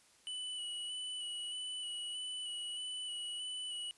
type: tone with vibrato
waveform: square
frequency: 2960 Hz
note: F#7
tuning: in tune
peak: -40 dBFS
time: 0.27-3.91 s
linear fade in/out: 0 ms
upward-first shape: square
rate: 1.6 Hz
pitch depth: 17 cents each way
effects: white hiss -66 dBFS RMS until 3.97 s + resampled to 24000 Hz